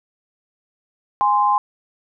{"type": "tone pair together", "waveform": "sine", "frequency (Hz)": [826.2, 1041], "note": ["G#5", "C6"], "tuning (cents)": [-9, -9], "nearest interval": "major third", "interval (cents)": 400, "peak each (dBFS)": [-17, -16], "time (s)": [1.21, 1.58], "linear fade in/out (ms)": 0, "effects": []}